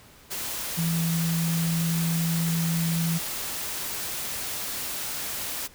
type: tone in noise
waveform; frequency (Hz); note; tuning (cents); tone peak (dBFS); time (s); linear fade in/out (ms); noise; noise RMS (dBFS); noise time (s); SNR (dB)
sine; 166; E3; +12; -23; 0.77-3.19; 20; white; -32; 0.3-5.68; +6
effects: pink hiss -52 dBFS RMS until 5.74 s